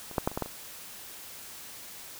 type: clicks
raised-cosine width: 1 ms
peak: -28 / -11 / -11 / -27 / -16 / -15 / -27 dBFS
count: 7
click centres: 0.113 / 0.182 / 0.275 / 0.316 / 0.375 / 0.423 / 0.46 s
effects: white hiss -45 dBFS RMS until 2.19 s